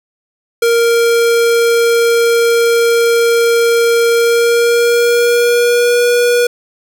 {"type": "tone with pitch glide", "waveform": "square", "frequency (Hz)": [466.2, 482.9], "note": ["A#4", "B4"], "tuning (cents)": [0, -39], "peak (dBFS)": -9, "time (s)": [0.62, 6.47], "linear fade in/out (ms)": 5, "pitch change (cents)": 61, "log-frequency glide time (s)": [4.14, 6.05], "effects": []}